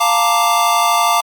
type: chord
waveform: square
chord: Bb major seventh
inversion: second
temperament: equal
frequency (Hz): 698.5 / 880 / 932.3 / 1174.7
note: F5 / A5 / Bb5 / D6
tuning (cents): 0 / 0 / 0 / 0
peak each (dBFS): -18 / -20 / -20 / -16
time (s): 0-1.21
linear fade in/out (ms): 10
effects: Opus 48 kbps